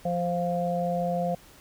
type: harmonic tone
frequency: 174.7 Hz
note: F3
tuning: 1 cent sharp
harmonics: 1 / 3 / 4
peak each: -29 / -29 / -29 dBFS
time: 0.05-1.35 s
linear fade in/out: 5 ms
effects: pink hiss -53 dBFS RMS until 1.6 s